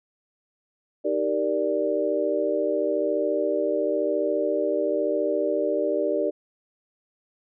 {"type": "chord", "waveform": "sine", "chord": "Eb major seventh", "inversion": "none", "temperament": "equal", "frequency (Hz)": [311.1, 392, 466.2, 587.3], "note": ["Eb4", "G4", "Bb4", "D5"], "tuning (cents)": [0, 0, 0, 0], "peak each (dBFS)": [-29, -27, -28, -25], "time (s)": [1.04, 6.31], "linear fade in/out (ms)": 20, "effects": []}